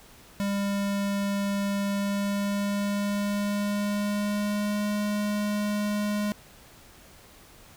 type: tone with pitch glide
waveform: square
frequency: 200 to 207.5 Hz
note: G3 to G#3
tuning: +35 to -1 cents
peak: -26 dBFS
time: 0.4-6.32 s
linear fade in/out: 0 ms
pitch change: +64 cents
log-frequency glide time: 1.82-4.89 s
effects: pink hiss -52 dBFS RMS until 7.76 s